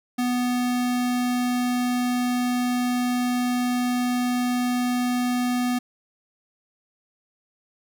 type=tone; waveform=square; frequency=246.9 Hz; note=B3; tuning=in tune; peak=-22 dBFS; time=0.18-5.79 s; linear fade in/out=10 ms; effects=none